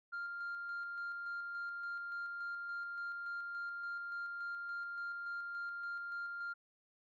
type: tone with tremolo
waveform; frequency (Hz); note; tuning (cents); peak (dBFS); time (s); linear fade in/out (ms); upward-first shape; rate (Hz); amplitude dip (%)
sine; 1396.9; F6; 0; -37; 0.12-6.54; 20; square; 3.5; 30
effects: tanh soft clip ceiling -37 dBFS